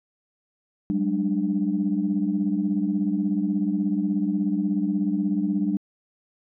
sine tone cluster, 190.2 / 206.7 / 296.7 Hz, F#3 / G#3 / D4, +48 / -8 / +18 cents, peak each -25 dBFS, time 0.9-5.77 s, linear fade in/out 0 ms, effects tanh soft clip ceiling -12 dBFS

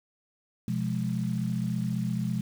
sine chord, F diminished, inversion second, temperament just, 125.72 / 174.61 / 209.5 Hz, Cb3 / F3 / Ab3, +31 / 0 / +15 cents, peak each -31 dBFS, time 0.68-2.41 s, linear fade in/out 2 ms, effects 8-bit

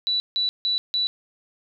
sine tone bursts, 3951 Hz, B7, in tune, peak -20 dBFS, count 4, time 0.07-1.07 s, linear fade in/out 0 ms, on 130 ms, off 160 ms, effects none

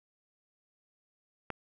click, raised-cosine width 0.5 ms, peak -20 dBFS, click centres 1.503 s, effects none

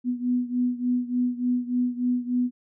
sine beating tone pair, 246 / 249.4 Hz, B3 / B3, -7 / +17 cents, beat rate 3.4 Hz, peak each -24 / -27 dBFS, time 0.04-2.51 s, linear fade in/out 50 ms, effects none

